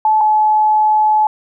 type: tone pair in turn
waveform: sine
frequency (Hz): 865 / 857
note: A5 / A5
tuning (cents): -30 / -46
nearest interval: unison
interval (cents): 16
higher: first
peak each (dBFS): -9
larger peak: neither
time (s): 0.05-0.21 / 0.21-1.27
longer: second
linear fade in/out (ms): 2
effects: none